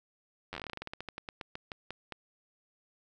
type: slowing click train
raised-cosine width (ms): 0.3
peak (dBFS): -23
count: 24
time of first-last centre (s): 0.53-2.123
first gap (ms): 10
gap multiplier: 1.15
effects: none